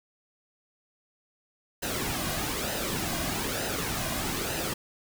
pink noise with flanger, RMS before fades -31 dBFS, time 1.82-4.74 s, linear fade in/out 10 ms, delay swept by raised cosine 0.88 to 2.28 ms, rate 1.1 Hz, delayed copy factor -0.55, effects none

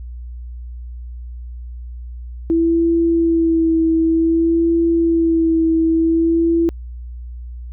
sine tone with vibrato, 329.6 Hz, E4, in tune, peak -12 dBFS, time 2.5-6.69 s, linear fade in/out 0 ms, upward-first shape sine, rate 0.54 Hz, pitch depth 25 cents each way, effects added 60 Hz sine -28 dBFS peak until 7.72 s

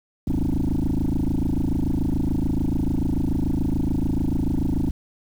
sine tone with frequency modulation, 129.2 Hz, C3, 21 cents flat, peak -17 dBFS, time 0.27-4.91 s, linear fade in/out 5 ms, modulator 26.9 Hz, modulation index 6.8, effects tanh soft clip ceiling -18 dBFS + 8-bit

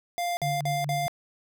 square tone bursts, 698.5 Hz, F5, in tune, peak -27 dBFS, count 4, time 0.18-1.081 s, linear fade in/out 0 ms, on 190 ms, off 47 ms
sine tone with tremolo, 146.3 Hz, D3, 6 cents flat, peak -27 dBFS, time 0.42-1.07 s, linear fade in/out 2 ms, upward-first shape triangle, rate 4.6 Hz, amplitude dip 55%
effects none

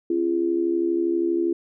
sine tone with amplitude modulation, 340 Hz, F4, 46 cents flat, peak -16 dBFS, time 0.1-1.53 s, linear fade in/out 5 ms, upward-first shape sine, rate 72.5 Hz, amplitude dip 75%, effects none

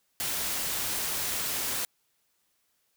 white noise, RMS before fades -31 dBFS, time 0.2-1.85 s, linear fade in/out 0 ms, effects white hiss -73 dBFS RMS until 2.96 s

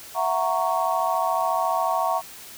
sine chord, F# dominant seventh, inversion third, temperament just, 666 / 740 / 925 / 1110 Hz, E5 / F#5 / A#5 / C#6, +18 / 0 / -14 / +2 cents, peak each -26 dBFS, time 0.14-2.22 s, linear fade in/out 50 ms, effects white hiss -42 dBFS RMS until 2.57 s

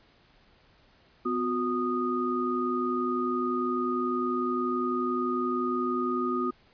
sine tone cluster, 250.8 / 362.2 / 1236 Hz, B3 / F#4 / D#6, +27 / -37 / -12 cents, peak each -30 dBFS, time 1.25-6.51 s, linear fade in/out 10 ms, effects pink hiss -61 dBFS RMS until 6.73 s + resampled to 11025 Hz

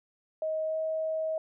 sine tone with pitch glide, 630 to 635.5 Hz, D#5 to D#5, +21 to +36 cents, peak -28 dBFS, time 0.42-1.38 s, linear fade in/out 2 ms, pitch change +15 cents, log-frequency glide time 0.65-0.77 s, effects none

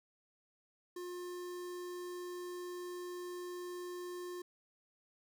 square tone with notch filter, 356.2 Hz, F4, 34 cents sharp, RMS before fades -44 dBFS, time 0.96-4.42 s, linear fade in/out 5 ms, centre 2600 Hz, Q 1.9, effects 13-bit

